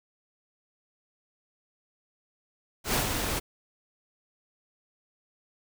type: noise with ADSR envelope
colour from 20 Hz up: pink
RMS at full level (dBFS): -25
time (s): 2.84-3.4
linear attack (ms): 98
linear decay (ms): 120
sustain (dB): -5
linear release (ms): 19
effects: none